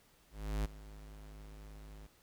square tone with ADSR envelope, 51.91 Hz, G#1, in tune, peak -32 dBFS, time 0.31-2.07 s, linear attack 340 ms, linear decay 12 ms, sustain -18 dB, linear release 8 ms, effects pink hiss -67 dBFS RMS until 2.22 s

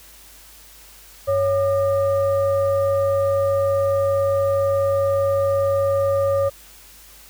sine tone with frequency modulation, 554.4 Hz, C#5, in tune, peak -16 dBFS, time 1.27-6.5 s, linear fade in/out 20 ms, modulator 651 Hz, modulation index 0.5, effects added 50 Hz sine -51 dBFS peak until 7.29 s + white hiss -46 dBFS RMS until 7.29 s

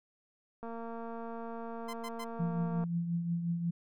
click train, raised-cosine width 1 ms, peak -30 dBFS, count 509, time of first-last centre 0.63-2.839 s, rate 230 Hz
sawtooth tone bursts, 1030 Hz, C6, 28 cents flat, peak -37 dBFS, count 3, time 1.88-2.245 s, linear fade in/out 10 ms, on 55 ms, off 100 ms
sine tone with tremolo, 170.4 Hz, F3, 42 cents flat, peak -28 dBFS, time 2.39-3.71 s, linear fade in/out 10 ms, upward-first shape triangle, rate 5.6 Hz, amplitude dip 55%
effects none

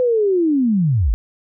sine linear sweep, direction down, 511 to 41.2 Hz, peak -13 dBFS, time 0-1.14 s, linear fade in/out 0 ms, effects none

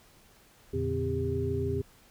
sine tone cluster, 85.9 / 117.7 / 144.5 / 259.6 / 399.6 Hz, F2 / A#2 / D3 / C4 / G4, -28 / +17 / -28 / -13 / +33 cents, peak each -33 / -35 / -37 / -37 / -31 dBFS, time 0.73-1.82 s, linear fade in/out 10 ms, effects pink hiss -59 dBFS RMS until 2.1 s

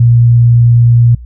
sine tone, 118.7 Hz, A#2, 32 cents sharp, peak -3 dBFS, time 0-1.15 s, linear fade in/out 5 ms, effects noise-tail reverb RT60 0.1 s tail -26 dB re dry + added 60 Hz sine -26 dBFS peak until 1.25 s

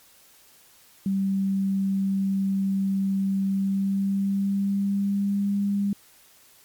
sine tone with pitch glide, 194.4 to 200.8 Hz, G3 to G3, -14 to +42 cents, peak -21 dBFS, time 1.06-5.93 s, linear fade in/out 2 ms, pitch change +56 cents, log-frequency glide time 3.47-5.5 s, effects white hiss -55 dBFS RMS until 6.64 s + MP3 96 kbps

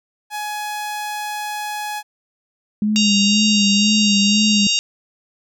sawtooth tone, 840 Hz, G#5, 19 cents sharp, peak -20 dBFS, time 0.3-2.03 s, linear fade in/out 50 ms
sine tone with vibrato, 207.2 Hz, G#3, 4 cents flat, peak -15 dBFS, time 2.82-4.67 s, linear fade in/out 2 ms, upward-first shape sine, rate 2 Hz, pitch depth 56 cents each way
harmonic tone, 932.3 Hz, A#5, in tune, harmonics 3 / 4 / 5 / 6 / 7 / 8, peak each -19 / -21 / -23 / -25 / -26 / -27 dBFS, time 2.96-4.79 s, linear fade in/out 0 ms
effects none

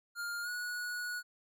square tone with pitch glide, 1407 to 1460.8 Hz, F6 to F#6, +12 to -23 cents, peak -37 dBFS, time 0.15-1.23 s, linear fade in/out 50 ms, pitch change +65 cents, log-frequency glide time 0.42-0.49 s, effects none

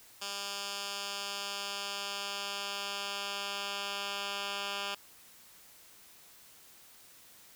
10% pulse tone with band-pass filter sweep, 200 Hz, G3, 35 cents sharp, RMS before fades -38 dBFS, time 0.21-4.95 s, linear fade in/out 10 ms, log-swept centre 5000 to 3100 Hz, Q 1, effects white hiss -57 dBFS RMS until 7.55 s

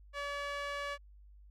sawtooth tone with band-pass filter, 571 Hz, D5, 49 cents flat, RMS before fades -39 dBFS, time 0.13-0.98 s, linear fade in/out 50 ms, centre 1700 Hz, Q 0.91, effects added 50 Hz sine -54 dBFS peak until 1.5 s

